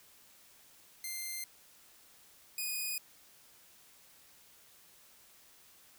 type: tone pair in turn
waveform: 5% pulse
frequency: 2091 / 2479 Hz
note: C7 / D#7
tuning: -2 / -7 cents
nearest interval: minor third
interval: 295 cents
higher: second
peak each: -28 / -25 dBFS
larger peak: second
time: 1.04-1.44 / 2.58-2.98 s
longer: neither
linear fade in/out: 2 ms
effects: white hiss -61 dBFS RMS until 5.98 s